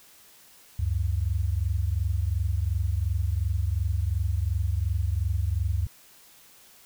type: tone pair together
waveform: sine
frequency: 71.91 / 94.7 Hz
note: D2 / F#2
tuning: -36 / +41 cents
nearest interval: perfect fourth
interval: 477 cents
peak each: -26 dBFS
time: 0.79-5.87 s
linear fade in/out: 5 ms
effects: white hiss -54 dBFS RMS until 6.85 s